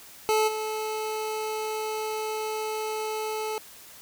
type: tone with level steps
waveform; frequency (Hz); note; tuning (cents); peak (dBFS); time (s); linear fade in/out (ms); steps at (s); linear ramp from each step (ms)
25% pulse; 433.6; A4; -25; -17 / -25; 0.29-3.58; 0; 0.47; 20
effects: white hiss -48 dBFS RMS until 4.01 s